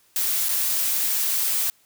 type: noise with dropouts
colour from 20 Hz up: blue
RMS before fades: -23 dBFS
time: 0.16-1.7 s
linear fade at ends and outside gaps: 1 ms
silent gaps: 0.487-0.491 s
effects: white hiss -60 dBFS RMS until 1.85 s